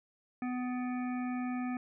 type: harmonic tone with a mistuned harmonic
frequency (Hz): 249.7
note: B3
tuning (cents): +19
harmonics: 1 / 3 / 5 / 7 / 9 / 10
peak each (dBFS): -33 / -43 / -47 / -50 / -52 / -53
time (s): 0.42-1.77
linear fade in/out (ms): 2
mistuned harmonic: 10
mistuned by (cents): -58
effects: none